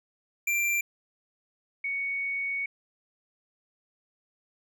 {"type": "tone pair in turn", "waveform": ["square", "sine"], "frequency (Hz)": [2361, 2228], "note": ["D7", "C#7"], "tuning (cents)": [9, 8], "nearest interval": "minor second", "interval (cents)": 101, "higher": "first", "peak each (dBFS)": [-25, -28], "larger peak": "first", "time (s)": [[0.47, 0.81], [1.84, 2.66]], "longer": "second", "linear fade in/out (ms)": 5, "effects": []}